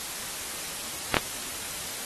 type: clicks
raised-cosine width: 0.3 ms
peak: -3 dBFS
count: 2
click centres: 1.143 / 1.168 s
effects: white hiss -35 dBFS RMS until 2.05 s + AAC 32 kbps